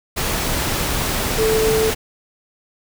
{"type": "tone in noise", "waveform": "sine", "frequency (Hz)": 440, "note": "A4", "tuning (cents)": 0, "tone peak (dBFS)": -15, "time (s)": [1.38, 1.91], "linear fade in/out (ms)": 20, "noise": "pink", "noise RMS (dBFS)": -21, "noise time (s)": [0.16, 1.95], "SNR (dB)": 3, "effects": []}